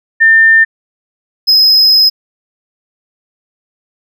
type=tone pair in turn; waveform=sine / triangle; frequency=1800 / 5091 Hz; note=A6 / D#8; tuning=+39 / +39 cents; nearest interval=octave + tritone; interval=1800 cents; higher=second; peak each=-3 dBFS; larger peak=neither; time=0.2-0.65 / 1.47-2.1 s; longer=second; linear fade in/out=20 ms; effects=none